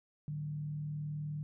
sine tone with frequency modulation, 149.6 Hz, D3, 32 cents sharp, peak -36 dBFS, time 0.28-1.43 s, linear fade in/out 0 ms, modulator 39.7 Hz, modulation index 0.35, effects none

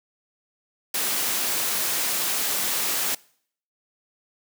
white high-pass noise, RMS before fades -25 dBFS, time 0.94-3.15 s, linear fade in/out 5 ms, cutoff 190 Hz, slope 12 dB/octave, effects noise-tail reverb RT60 0.6 s tail -24 dB re dry

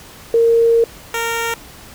sine / 10% pulse tone pair in turn, 461.8 / 461.8 Hz, A#4 / A#4, -16 / -16 cents, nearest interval unison, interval 0 cents, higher neither, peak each -9 / -10 dBFS, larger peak first, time 0.34-0.84 / 1.14-1.54 s, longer first, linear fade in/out 2 ms, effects pink hiss -39 dBFS RMS until 1.94 s

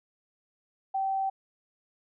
sine tone, 774 Hz, G5, 22 cents flat, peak -26 dBFS, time 0.94-1.3 s, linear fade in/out 10 ms, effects none

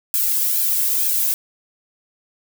violet noise with flanger, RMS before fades -19 dBFS, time 0.14-1.34 s, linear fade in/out 0 ms, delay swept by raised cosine 1.2 to 1.9 ms, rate 2.2 Hz, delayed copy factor +0.8, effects none

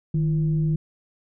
sine tone with frequency modulation, 155.56 Hz, D#3, in tune, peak -19 dBFS, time 0.14-0.76 s, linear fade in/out 5 ms, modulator 183 Hz, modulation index 0.32, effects none

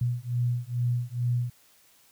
sine beating tone pair, 120.5 / 122.8 Hz, B2 / B2, -42 / -9 cents, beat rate 2.3 Hz, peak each -28 dBFS, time 0.01-1.5 s, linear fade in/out 5 ms, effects white hiss -60 dBFS RMS until 2.11 s

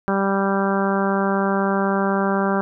harmonic tone, 196 Hz, G3, in tune, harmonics 1 / 2 / 3 / 4 / 5 / 6 / 7 / 8, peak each -21 / -24 / -26 / -27 / -28 / -29 / -29 / -30 dBFS, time 0.08-2.61 s, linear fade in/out 0 ms, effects none

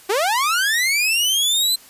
sawtooth linear sweep, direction up, 363.1 to 4100 Hz, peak -13 dBFS, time 0.09-1.76 s, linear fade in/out 10 ms, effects white hiss -46 dBFS RMS until 1.89 s + resampled to 32000 Hz

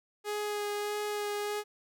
sawtooth tone with vibrato, 415.3 Hz, G#4, in tune, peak -28 dBFS, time 0.24-1.64 s, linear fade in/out 50 ms, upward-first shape sine, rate 1.6 Hz, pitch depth 12 cents each way, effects none

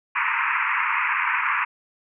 pink band-pass noise, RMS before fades -23 dBFS, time 0.15-1.65 s, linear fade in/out 10 ms, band 930 to 2600 Hz, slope 96 dB/octave, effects none

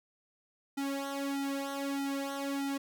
sawtooth tone with flanger, 277.2 Hz, C#4, in tune, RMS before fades -35 dBFS, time 0.77-2.78 s, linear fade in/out 10 ms, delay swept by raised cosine 1.8 to 3.2 ms, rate 1.6 Hz, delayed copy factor -0.85, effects none

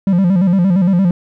triangle tone with vibrato, 184.5 Hz, F#3, 5 cents flat, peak -7 dBFS, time 0.07-1.11 s, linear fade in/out 2 ms, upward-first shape square, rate 8.7 Hz, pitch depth 100 cents each way, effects none

